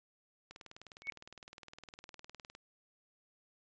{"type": "click train", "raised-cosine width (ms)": 0.2, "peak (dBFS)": -33, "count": 41, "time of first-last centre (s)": [0.51, 2.551], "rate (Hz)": 19.6}
{"type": "tone with exponential growth", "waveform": "sine", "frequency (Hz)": 2217, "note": "C#7", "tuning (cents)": 0, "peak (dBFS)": -30, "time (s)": [1.02, 1.1], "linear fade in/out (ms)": 1, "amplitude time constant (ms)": 17}
{"effects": ["resampled to 16000 Hz"]}